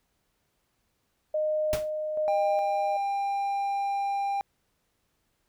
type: tone with tremolo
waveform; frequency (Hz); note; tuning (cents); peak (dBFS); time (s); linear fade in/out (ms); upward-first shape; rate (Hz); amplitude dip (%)
sine; 615; D#5; -20; -24; 1.34-2.97; 5; square; 1.2; 40
type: noise with exponential decay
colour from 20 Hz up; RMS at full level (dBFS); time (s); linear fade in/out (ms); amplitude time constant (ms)
pink; -29; 1.73-1.9; 0; 36
type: tone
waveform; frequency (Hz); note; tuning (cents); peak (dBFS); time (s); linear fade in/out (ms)
triangle; 797; G5; +28; -24; 2.28-4.41; 0
effects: pink hiss -74 dBFS RMS until 5.48 s